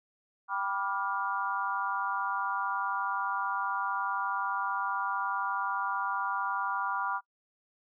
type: chord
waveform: sine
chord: G dominant seventh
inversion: none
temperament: just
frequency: 784 / 980 / 1176 / 1411.2 Hz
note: G5 / B5 / D6 / F6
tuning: 0 / -14 / +2 / +18 cents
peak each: -37 / -34 / -34 / -35 dBFS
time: 0.48-7.21 s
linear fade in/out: 50 ms
effects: noise-tail reverb RT60 0.1 s tail -23 dB re dry